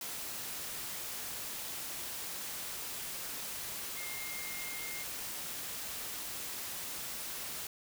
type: tone in noise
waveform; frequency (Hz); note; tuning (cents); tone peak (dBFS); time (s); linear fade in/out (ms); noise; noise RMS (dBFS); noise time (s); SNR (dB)
sine; 2123; C7; +25; -44; 3.97-5.03; 2; white; -41; 0.01-7.67; -6
effects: none